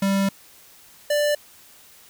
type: tone pair in turn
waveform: square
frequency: 196 / 589.5 Hz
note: G3 / D5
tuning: 0 / +6 cents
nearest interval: octave + perfect fifth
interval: 1906 cents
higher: second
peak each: -19 / -19 dBFS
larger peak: neither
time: 0.02-0.29 / 1.1-1.35 s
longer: first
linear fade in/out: 5 ms
effects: white hiss -50 dBFS RMS until 2.09 s